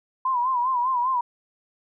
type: tone with vibrato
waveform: sine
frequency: 1005 Hz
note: B5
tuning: 30 cents sharp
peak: -20 dBFS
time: 0.25-1.21 s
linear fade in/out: 5 ms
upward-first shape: sine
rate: 5 Hz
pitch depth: 91 cents each way
effects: none